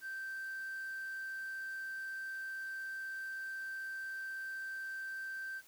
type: tone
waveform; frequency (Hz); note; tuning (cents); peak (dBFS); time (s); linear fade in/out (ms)
triangle; 1561; G6; -8; -37; 0.01-5.62; 50
effects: tanh soft clip ceiling -35 dBFS + white hiss -62 dBFS RMS until 5.67 s